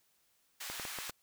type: high-pass noise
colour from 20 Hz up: pink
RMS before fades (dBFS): -43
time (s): 0.6-1.11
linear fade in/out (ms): 10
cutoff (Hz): 1400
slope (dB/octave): 12
type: clicks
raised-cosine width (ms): 0.5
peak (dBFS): -25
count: 5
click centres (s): 0.7 / 0.798 / 0.852 / 0.987 / 1.096
effects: white hiss -73 dBFS RMS until 1.22 s